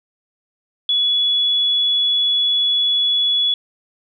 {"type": "tone", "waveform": "sine", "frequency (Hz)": 3397, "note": "G#7", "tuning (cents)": 38, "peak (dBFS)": -14, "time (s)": [0.89, 3.54], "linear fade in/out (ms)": 2, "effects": []}